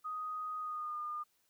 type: tone with pitch glide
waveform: sine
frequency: 1248 to 1213.2 Hz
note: D#6 to D#6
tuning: +5 to -44 cents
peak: -37 dBFS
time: 0.04-1.24 s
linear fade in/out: 20 ms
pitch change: -49 cents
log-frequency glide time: 0.59-0.98 s
effects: white hiss -75 dBFS RMS until 1.49 s